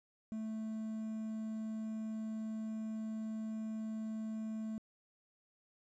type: tone with quantisation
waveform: triangle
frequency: 219.4 Hz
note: A3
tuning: 5 cents flat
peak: -36 dBFS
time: 0.32-4.78 s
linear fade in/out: 0 ms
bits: 10
effects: low-pass 5000 Hz 12 dB/octave